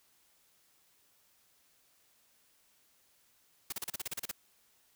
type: noise bursts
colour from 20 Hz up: white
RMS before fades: -37 dBFS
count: 11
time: 3.7-4.314 s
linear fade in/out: 5 ms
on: 24 ms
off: 35 ms
effects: white hiss -69 dBFS RMS until 4.95 s